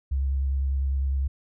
sine tone with vibrato, 67.8 Hz, C#2, 38 cents flat, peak -22 dBFS, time 0.11-1.28 s, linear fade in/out 10 ms, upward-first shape sine, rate 9.9 Hz, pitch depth 23 cents each way, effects none

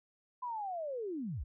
sine linear sweep, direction down, 1016 to 43.42 Hz, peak -36 dBFS, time 0.42-1.44 s, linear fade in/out 10 ms, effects none

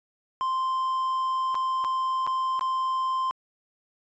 triangle tone with dropouts, 1044 Hz, C6, 4 cents flat, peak -22 dBFS, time 0.41-3.31 s, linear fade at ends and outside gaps 0 ms, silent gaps 1.545-1.552 / 1.842-1.847 / 2.266-2.274 / 2.594-2.61 s, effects resampled to 16000 Hz

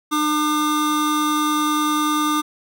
square tone pair together, 301.7 / 1204.7 Hz, D4 / D6, +47 / +44 cents, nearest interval 2 octaves, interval 2397 cents, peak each -21 dBFS, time 0.11-2.42 s, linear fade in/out 20 ms, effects none

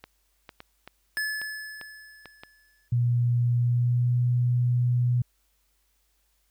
clicks, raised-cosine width 0.3 ms, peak -25 dBFS, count 9, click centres 0.04 / 0.492 / 0.604 / 0.876 / 1.173 / 1.416 / 1.813 / 2.257 / 2.435 s
square tone with exponential decay, 1722 Hz, A6, 38 cents flat, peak -26 dBFS, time 1.17-2.88 s, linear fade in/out 0 ms, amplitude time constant 370 ms
sine tone with pitch glide, 120.6 to 122.57 Hz, B2 to B2, -41 to -13 cents, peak -20 dBFS, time 2.92-5.22 s, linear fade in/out 5 ms, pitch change +28 cents, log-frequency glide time 3.57-4.14 s
effects added 50 Hz sine -70 dBFS peak until 6.5 s + white hiss -71 dBFS RMS until 6.5 s

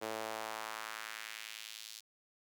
sawtooth tone with high-pass filter sweep, 110 Hz, A2, in tune, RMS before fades -44 dBFS, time 0.01-2.01 s, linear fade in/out 20 ms, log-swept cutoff 460 to 4500 Hz, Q 1.4, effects none

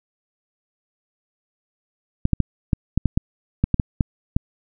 clicks, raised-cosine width 5 ms, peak -4 dBFS, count 12, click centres 2.254 / 2.333 / 2.403 / 2.732 / 2.976 / 3.057 / 3.175 / 3.64 / 3.743 / 3.798 / 4.008 / 4.365 s, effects none

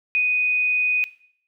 sine tone, 2489 Hz, D#7, in tune, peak -17 dBFS, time 0.15-1.04 s, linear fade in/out 0 ms, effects noise-tail reverb RT60 0.6 s tail -17 dB re dry

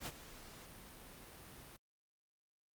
pink noise with ADSR envelope, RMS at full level -42 dBFS, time 0-1.77 s, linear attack 64 ms, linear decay 46 ms, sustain -13 dB, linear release 12 ms, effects Opus 48 kbps

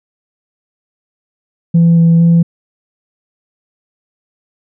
sine tone with pitch steps, 168.1 / 166.6 / 168.5 Hz, E3 / E3 / E3, +34 / +19 / +38 cents, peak -3 dBFS, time 1.74-2.43 s, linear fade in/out 10 ms, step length 230 ms, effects tanh soft clip ceiling -3 dBFS

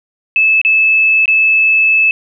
sine tone with dropouts, 2612 Hz, E7, 17 cents flat, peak -7 dBFS, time 0.36-2.11 s, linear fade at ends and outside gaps 1 ms, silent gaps 0.615-0.649 / 1.257-1.279 s, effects none

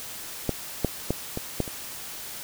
clicks, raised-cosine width 2 ms, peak -10 / -8 / -10 / -16 / -10 / -23 dBFS, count 6, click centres 0.493 / 0.847 / 1.106 / 1.374 / 1.603 / 1.678 s, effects white hiss -38 dBFS RMS until 2.43 s

